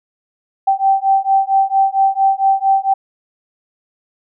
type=beating tone pair; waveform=sine; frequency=776 / 780.4 Hz; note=G5 / G5; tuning=-18 / -8 cents; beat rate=4.4 Hz; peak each=-14 dBFS; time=0.67-2.94 s; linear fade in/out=10 ms; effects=none